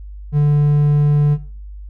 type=tone; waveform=triangle; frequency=146.83 Hz; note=D3; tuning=in tune; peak=-8 dBFS; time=0.32-1.38 s; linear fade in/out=50 ms; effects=noise-tail reverb RT60 0.4 s tail -17 dB re dry + added 50 Hz sine -30 dBFS peak until 1.89 s